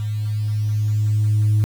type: tone with level ramp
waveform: sine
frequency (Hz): 106.3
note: G#2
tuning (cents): +41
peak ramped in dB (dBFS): -21 to -11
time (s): 0-1.64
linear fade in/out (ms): 0
effects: tanh soft clip ceiling -11 dBFS + 7-bit